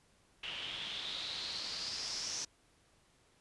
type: noise with low-pass filter sweep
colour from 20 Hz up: white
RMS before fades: -41 dBFS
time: 0.43-2.45 s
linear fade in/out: 5 ms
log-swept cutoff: 2900 to 5900 Hz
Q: 5.8
effects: pink hiss -69 dBFS RMS until 3.4 s + resampled to 24000 Hz